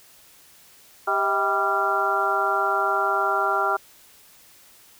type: harmonic tone with a mistuned harmonic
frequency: 196.9 Hz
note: G3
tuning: 8 cents sharp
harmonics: 2 / 3 / 4 / 5 / 6 / 7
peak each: -29 / -29 / -26 / -30 / -28 / -23 dBFS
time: 1.07-3.77 s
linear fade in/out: 10 ms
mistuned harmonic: 3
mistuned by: +130 cents
effects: white hiss -52 dBFS RMS until 4.99 s